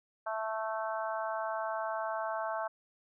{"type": "harmonic tone", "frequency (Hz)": 220, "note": "A3", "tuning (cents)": 0, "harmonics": [3, 4, 5, 6, 7], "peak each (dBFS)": [-36, -38, -40, -42, -43], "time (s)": [0.26, 2.68], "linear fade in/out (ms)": 10, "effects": []}